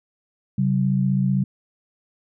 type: tone pair together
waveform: sine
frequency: 134.93 / 190.6 Hz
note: C#3 / G3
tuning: -46 / -48 cents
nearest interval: tritone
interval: 598 cents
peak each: -20 dBFS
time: 0.58-1.44 s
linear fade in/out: 5 ms
effects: none